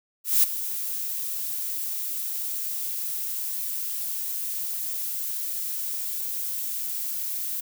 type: noise with ADSR envelope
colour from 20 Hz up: violet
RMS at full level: -17 dBFS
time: 0.24-7.61 s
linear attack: 190 ms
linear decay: 17 ms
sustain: -13 dB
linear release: 11 ms
effects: none